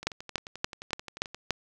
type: two click trains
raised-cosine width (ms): 0.2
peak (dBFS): -23 / -9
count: 16 / 6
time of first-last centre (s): 0.03-1.346 / 0.07-1.507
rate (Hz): 11.4 / 3.48
effects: none